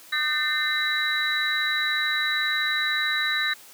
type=tone cluster; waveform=sine; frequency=1219 / 1543 / 1801 / 2075 / 3918 Hz; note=D#6 / G6 / A6 / C7 / B7; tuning=-36 / -28 / +40 / -15 / -15 cents; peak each=-33 / -29 / -26 / -31 / -27 dBFS; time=0.12-3.54 s; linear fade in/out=10 ms; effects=white hiss -48 dBFS RMS until 3.73 s + high-pass 200 Hz 12 dB/octave